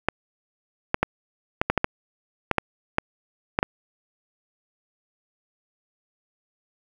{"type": "clicks", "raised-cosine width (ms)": 0.5, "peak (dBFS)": -4, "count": 12, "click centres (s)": [0.086, 0.944, 1.03, 1.615, 1.7, 1.777, 1.844, 2.513, 2.583, 2.984, 3.589, 3.629], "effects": ["7-bit"]}